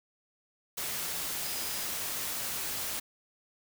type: tone in noise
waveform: sine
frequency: 4978 Hz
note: D#8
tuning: in tune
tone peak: -44 dBFS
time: 1.43-1.85 s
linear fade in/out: 10 ms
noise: white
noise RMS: -35 dBFS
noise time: 0.77-3 s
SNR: -12 dB
effects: none